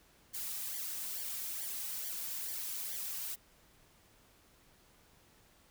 blue noise with flanger, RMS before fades -40 dBFS, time 0.33-3.36 s, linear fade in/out 20 ms, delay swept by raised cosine 0.75 to 2.95 ms, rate 2.3 Hz, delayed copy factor -0.85, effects pink hiss -65 dBFS RMS until 5.7 s

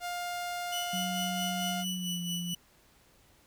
sawtooth tone, 705 Hz, F5, 16 cents sharp, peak -30 dBFS, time 0-1.85 s, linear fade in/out 50 ms
sawtooth tone with tremolo, 2960 Hz, F#7, in tune, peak -30 dBFS, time 0.72-2.55 s, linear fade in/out 5 ms, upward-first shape sine, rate 4.5 Hz, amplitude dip 60%
sine tone with pitch glide, 185 to 174.62 Hz, F#3 to F3, 0 to 0 cents, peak -34 dBFS, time 0.93-2.54 s, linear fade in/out 5 ms, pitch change -100 cents, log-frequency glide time 1.88-2.21 s
effects pink hiss -63 dBFS RMS until 3.46 s

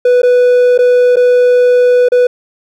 triangle tone with dropouts, 493.9 Hz, B4, in tune, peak -3 dBFS, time 0.05-2.27 s, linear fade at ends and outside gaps 5 ms, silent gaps 0.219-0.231 / 0.778-0.788 / 1.159-1.167 / 2.087-2.119 s, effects none

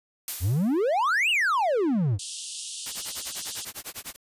blue noise with exponential decay, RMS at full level -28 dBFS, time 0.28-0.93 s, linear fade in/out 1 ms, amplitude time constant 140 ms
triangle exponential two-way sweep, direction up then down, 77.78 to 2960 to 88.4 Hz, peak -19 dBFS, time 0.4-2.19 s, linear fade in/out 50 ms, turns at 1.3 s
white band-pass noise, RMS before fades -37 dBFS, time 2.19-3.65 s, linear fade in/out 5 ms, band 2800 to 9800 Hz, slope 96 dB/octave
white noise with tremolo, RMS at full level -34 dBFS, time 2.86-4.16 s, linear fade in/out 0 ms, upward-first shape sine, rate 10 Hz, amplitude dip 100%
effects resampled to 32000 Hz

